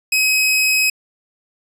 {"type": "tone", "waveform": "sawtooth", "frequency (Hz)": 2541, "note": "D#7", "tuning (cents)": 36, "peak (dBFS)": -10, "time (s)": [0.12, 0.9], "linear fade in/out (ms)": 5, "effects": ["resampled to 32000 Hz", "8-bit"]}